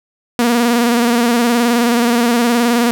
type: tone with vibrato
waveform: sawtooth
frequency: 237.4 Hz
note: A#3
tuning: 32 cents sharp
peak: -7 dBFS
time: 0.39-2.91 s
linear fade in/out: 0 ms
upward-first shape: square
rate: 19 Hz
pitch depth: 39 cents each way
effects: none